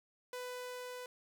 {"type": "tone with level ramp", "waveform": "sawtooth", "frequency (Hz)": 498, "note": "B4", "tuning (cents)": 14, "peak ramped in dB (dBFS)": [-37, -40], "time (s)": [0.33, 1.06], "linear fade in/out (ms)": 2, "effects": []}